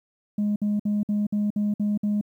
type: tone bursts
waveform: sine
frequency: 207.7 Hz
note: G#3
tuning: in tune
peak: -19 dBFS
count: 8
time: 0.38-2.212 s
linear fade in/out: 5 ms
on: 180 ms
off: 56 ms
effects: tanh soft clip ceiling -19 dBFS + 10-bit